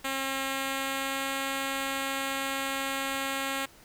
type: tone with pitch glide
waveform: 5% pulse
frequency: 269.5 to 271.5 Hz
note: C#4 to C#4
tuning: -49 to -36 cents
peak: -18 dBFS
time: 0.04-3.66 s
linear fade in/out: 10 ms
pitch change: +13 cents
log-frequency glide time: 0.42-1.31 s
effects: pink hiss -55 dBFS RMS until 3.84 s